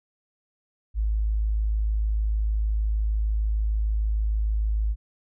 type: tone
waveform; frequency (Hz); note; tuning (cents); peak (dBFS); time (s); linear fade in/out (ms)
sine; 53.3; G#1; +46; -21; 0.94-4.96; 50
effects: none